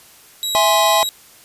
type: tone with vibrato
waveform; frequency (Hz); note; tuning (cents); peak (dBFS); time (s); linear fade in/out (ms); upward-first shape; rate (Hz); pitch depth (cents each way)
sawtooth; 3852; B7; -44; -17; 0.43-1.09; 0; triangle; 4.5; 9
type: chord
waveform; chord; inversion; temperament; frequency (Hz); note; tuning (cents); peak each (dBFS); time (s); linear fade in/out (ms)
square; E augmented; none; equal with one note detuned; 657.4 / 830.6 / 1046.5; E5 / G#5 / B#5; -5 / 0 / 0; -18; 0.55-1.03; 0
effects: white hiss -46 dBFS RMS until 1.44 s + resampled to 32000 Hz